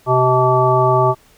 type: harmonic tone with a mistuned harmonic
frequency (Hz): 128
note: C3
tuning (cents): -38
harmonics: 1 / 3 / 5 / 7 / 9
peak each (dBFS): -17 / -17 / -17 / -17 / -17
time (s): 0.06-1.15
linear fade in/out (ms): 50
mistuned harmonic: 7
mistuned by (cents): -35
effects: pink hiss -51 dBFS RMS until 1.37 s